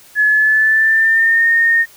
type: tone with pitch glide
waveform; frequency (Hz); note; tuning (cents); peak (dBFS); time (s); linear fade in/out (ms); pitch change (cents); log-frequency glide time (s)
sine; 1706 to 1839; G#6 to A#6; +46 to -24; -9; 0.15-1.86; 50; +130; 0.26-1.46
effects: white hiss -44 dBFS RMS until 1.96 s